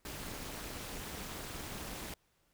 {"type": "noise with amplitude modulation", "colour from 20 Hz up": "pink", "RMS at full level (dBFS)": -40, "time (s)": [0.05, 2.14], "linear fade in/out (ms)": 2, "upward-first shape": "sine", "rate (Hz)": 234, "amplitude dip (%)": 80, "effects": ["pink hiss -74 dBFS RMS until 2.53 s"]}